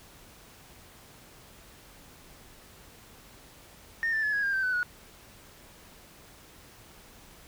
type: tone with pitch steps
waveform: sine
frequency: 1828 / 1769.8 / 1713.5 / 1658.9 / 1606.1 / 1555 / 1505.5 / 1457.6 Hz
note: A#6 / A6 / A6 / G#6 / G6 / G6 / F#6 / F#6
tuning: -34 / +10 / -46 / -2 / +42 / -14 / +30 / -26 cents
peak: -24 dBFS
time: 4.03-4.83 s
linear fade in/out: 0 ms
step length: 100 ms
effects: tanh soft clip ceiling -22 dBFS + pink hiss -53 dBFS RMS until 7.47 s